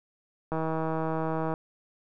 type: click train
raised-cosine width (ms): 1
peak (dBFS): -17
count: 164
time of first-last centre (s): 0.52-1.539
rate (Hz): 160
effects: none